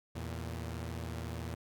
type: tone pair together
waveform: sawtooth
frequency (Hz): 81.7 / 115.54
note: E2 / A#2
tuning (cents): -15 / -15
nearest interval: tritone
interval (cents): 600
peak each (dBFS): -36 / -38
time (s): 0.15-1.55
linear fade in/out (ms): 10
effects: none